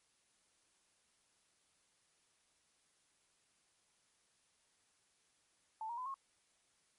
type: tone with pitch steps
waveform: sine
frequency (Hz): 880 / 943.2 / 1010.9 / 1083.4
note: A5 / A#5 / B5 / C#6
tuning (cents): 0 / +20 / +40 / -40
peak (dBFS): -40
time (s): 5.81-6.142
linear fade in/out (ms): 2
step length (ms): 83
effects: white hiss -75 dBFS RMS until 6.98 s + MP3 48 kbps